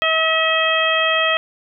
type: harmonic tone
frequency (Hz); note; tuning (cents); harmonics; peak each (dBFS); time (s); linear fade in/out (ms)
642; E5; -46; 1 / 2 / 3 / 4 / 5; -21 / -21 / -21 / -21 / -21; 0.02-1.37; 0
effects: none